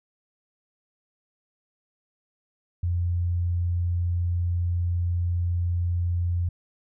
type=tone; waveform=sine; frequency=87.31 Hz; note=F2; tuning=in tune; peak=-22 dBFS; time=2.83-6.49 s; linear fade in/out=5 ms; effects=none